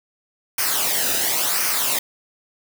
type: noise with flanger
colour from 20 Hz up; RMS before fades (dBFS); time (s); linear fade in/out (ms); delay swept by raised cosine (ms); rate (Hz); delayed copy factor
white; -21; 0.58-1.99; 5; 0.26 to 0.92; 0.94; -0.65
effects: none